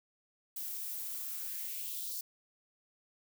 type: noise with high-pass filter sweep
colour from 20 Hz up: violet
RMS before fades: -40 dBFS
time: 0.56-2.21 s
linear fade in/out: 5 ms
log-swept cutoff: 330 to 4900 Hz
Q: 2.5
effects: none